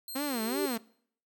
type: tone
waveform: 10% pulse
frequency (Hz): 4186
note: C8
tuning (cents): 0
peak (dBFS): -32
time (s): 0.08-0.76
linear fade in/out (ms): 2
type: tone with vibrato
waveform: sawtooth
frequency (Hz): 253.7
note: B3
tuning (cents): +47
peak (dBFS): -27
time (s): 0.15-0.78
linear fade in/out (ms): 10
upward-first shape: sine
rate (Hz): 2.7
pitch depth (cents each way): 260
type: tone with exponential growth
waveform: sine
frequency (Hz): 389.2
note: G4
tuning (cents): -12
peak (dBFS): -26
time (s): 0.2-0.66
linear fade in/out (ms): 5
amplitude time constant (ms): 100
effects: noise-tail reverb RT60 0.6 s tail -22 dB re dry